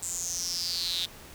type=tone with high-pass filter sweep; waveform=square; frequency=87.31 Hz; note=F2; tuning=in tune; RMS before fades=-32 dBFS; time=0.02-1.06 s; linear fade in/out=10 ms; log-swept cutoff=7700 to 3600 Hz; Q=8.3; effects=pink hiss -48 dBFS RMS until 1.34 s